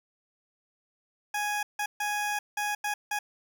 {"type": "tone bursts at uneven times", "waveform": "20% pulse", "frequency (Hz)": 831, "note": "G#5", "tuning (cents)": 1, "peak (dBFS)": -23, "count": 6, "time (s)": [[1.34, 1.63], [1.79, 1.86], [2, 2.39], [2.57, 2.75], [2.84, 2.94], [3.11, 3.19]], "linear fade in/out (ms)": 5, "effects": ["9-bit"]}